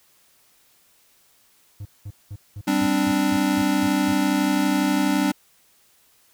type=tone bursts; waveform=triangle; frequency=101.3 Hz; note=G#2; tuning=43 cents flat; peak=-29 dBFS; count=10; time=1.8-4.13 s; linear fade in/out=5 ms; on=53 ms; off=200 ms
type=chord; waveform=square; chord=G suspended fourth; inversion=none; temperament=equal; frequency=196 / 261.6 / 293.7 Hz; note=G3 / C4 / D4; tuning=0 / 0 / 0 cents; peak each=-25 / -25 / -22 dBFS; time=2.67-5.32 s; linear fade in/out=10 ms
effects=white hiss -59 dBFS RMS until 6.33 s